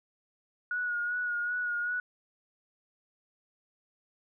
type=tone with vibrato; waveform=sine; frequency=1450 Hz; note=F#6; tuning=35 cents flat; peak=-29 dBFS; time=0.71-2 s; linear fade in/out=2 ms; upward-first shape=sine; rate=2.6 Hz; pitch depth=29 cents each way; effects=none